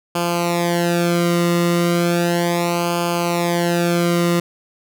sawtooth tone with flanger, 172.5 Hz, F3, 21 cents flat, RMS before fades -18 dBFS, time 0.15-4.4 s, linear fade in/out 5 ms, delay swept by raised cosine 0.52 to 1.25 ms, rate 0.35 Hz, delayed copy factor -0.9, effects none

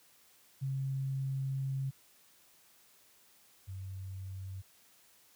sine tone pair in turn, 134.8 / 95.32 Hz, C#3 / G2, -48 / -48 cents, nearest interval tritone, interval 600 cents, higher first, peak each -32 / -39 dBFS, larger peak first, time 0.61-1.91 / 3.67-4.62 s, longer first, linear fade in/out 20 ms, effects white hiss -64 dBFS RMS until 5.35 s + high-pass 60 Hz 12 dB/octave

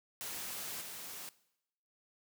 white noise with level steps, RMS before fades -42 / -46 dBFS, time 0.21-1.29 s, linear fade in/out 0 ms, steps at 0.8 s, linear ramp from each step 20 ms, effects noise-tail reverb RT60 0.8 s tail -19 dB re dry + high-pass 100 Hz 12 dB/octave

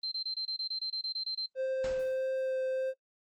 sine tone bursts, 4126 Hz, C8, 25 cents flat, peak -32 dBFS, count 13, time 0.03-1.461 s, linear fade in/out 5 ms, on 87 ms, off 25 ms
triangle tone with vibrato, 523.3 Hz, C5, in tune, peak -28 dBFS, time 1.55-2.94 s, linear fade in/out 50 ms, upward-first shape sine, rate 1.6 Hz, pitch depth 8 cents each way
pink noise with exponential decay, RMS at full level -39 dBFS, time 1.84-2.27 s, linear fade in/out 2 ms, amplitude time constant 92 ms
effects noise-tail reverb RT60 0.1 s tail -19 dB re dry + Opus 24 kbps

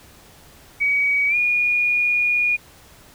sine tone with pitch glide, 2264 to 2441 Hz, C#7 to D#7, +36 to -34 cents, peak -16 dBFS, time 0.8-2.57 s, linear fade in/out 20 ms, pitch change +130 cents, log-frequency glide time 1.28-1.36 s, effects pink hiss -48 dBFS RMS until 3.14 s

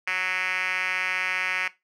5% pulse tone with band-pass filter, 185 Hz, F#3, in tune, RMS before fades -27 dBFS, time 0.07-1.68 s, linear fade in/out 5 ms, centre 2300 Hz, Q 2.9, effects noise-tail reverb RT60 0.2 s tail -17 dB re dry

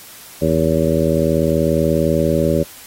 harmonic tone, 80.3 Hz, E2, 45 cents flat, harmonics 1 / 2 / 3 / 4 / 5 / 6 / 7, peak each -24 / -19 / -21 / -22 / -21 / -23 / -19 dBFS, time 0.41-2.64 s, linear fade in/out 20 ms, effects white hiss -39 dBFS RMS until 2.86 s + AAC 48 kbps

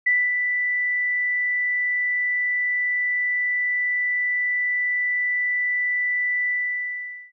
sine tone with ADSR envelope, 1979 Hz, B6, 3 cents sharp, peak -15 dBFS, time 0.06-7.32 s, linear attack 10 ms, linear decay 240 ms, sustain -5 dB, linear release 830 ms, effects none

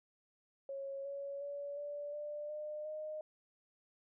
sine tone with pitch steps, 549 / 559.6 / 570.3 / 581.3 / 592.5 / 603.9 / 615.5 Hz, C#5 / C#5 / C#5 / D5 / D5 / D5 / D#5, -17 / +16 / +49 / -18 / +15 / +48 / -19 cents, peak -40 dBFS, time 0.69-3.21 s, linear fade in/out 2 ms, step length 360 ms, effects none

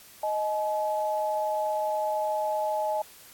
sine tone pair together, 622.3 / 852.8 Hz, D#5 / G#5, 0 / +46 cents, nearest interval perfect fourth, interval 546 cents, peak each -28 dBFS, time 0.23-3.02 s, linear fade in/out 5 ms, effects white hiss -51 dBFS RMS until 3.33 s + AAC 64 kbps

